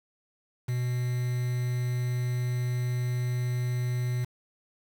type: tone with quantisation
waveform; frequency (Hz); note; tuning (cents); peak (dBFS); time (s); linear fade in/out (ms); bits
triangle; 123.47; B2; 0; -24; 0.68-4.25; 10; 7
effects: none

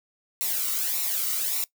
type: noise with flanger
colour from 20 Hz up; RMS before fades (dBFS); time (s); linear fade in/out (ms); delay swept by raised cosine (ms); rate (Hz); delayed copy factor
blue; -27; 0.41-1.64; 0; 0.62 to 1.21; 1.7; -0.65
effects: noise-tail reverb RT60 0.1 s tail -20 dB re dry

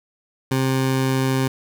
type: tone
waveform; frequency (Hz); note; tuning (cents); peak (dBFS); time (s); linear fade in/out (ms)
20% pulse; 132.2; C3; +18; -13; 0.51-1.48; 5
effects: none

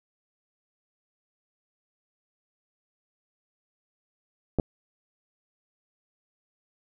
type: clicks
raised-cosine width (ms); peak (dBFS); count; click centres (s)
2; -11; 2; 4.587 / 4.598
effects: none

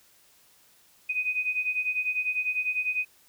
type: beating tone pair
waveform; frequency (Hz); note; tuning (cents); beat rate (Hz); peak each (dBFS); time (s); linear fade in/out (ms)
sine; 2490 / 2500; D#7 / D#7; +1 / +8; 10; -31 / -27; 1.09-3.05; 10
effects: white hiss -60 dBFS RMS until 3.28 s

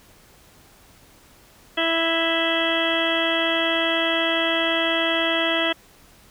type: harmonic tone with a mistuned harmonic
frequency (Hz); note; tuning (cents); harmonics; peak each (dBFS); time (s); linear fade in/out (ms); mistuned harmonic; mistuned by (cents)
329.6; E4; 0; 1 / 2 / 3 / 4 / 5 / 6 / 8 / 9 / 10; -27 / -25 / -33 / -30 / -30 / -27 / -28 / -31 / -26; 1.77-5.73; 10; 9; +29
effects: pink hiss -52 dBFS RMS until 6.3 s

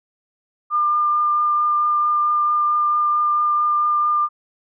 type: tone with vibrato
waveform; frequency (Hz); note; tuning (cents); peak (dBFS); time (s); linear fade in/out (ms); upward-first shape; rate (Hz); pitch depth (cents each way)
sine; 1200; D6; +37; -15; 0.7-4.29; 50; sine; 4.5; 8
effects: none

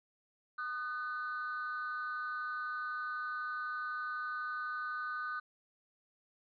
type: ring-modulated tone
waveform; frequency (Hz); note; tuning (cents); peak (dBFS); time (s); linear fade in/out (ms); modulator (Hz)
triangle; 1366; F6; -39; -30; 0.58-5.4; 10; 138
effects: tanh soft clip ceiling -31 dBFS + resampled to 11025 Hz

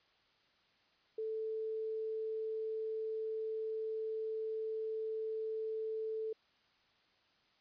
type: tone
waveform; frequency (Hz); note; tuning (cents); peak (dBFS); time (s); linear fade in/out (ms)
sine; 440; A4; 0; -36; 1.18-6.33; 5
effects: white hiss -71 dBFS RMS until 7.6 s + resampled to 11025 Hz

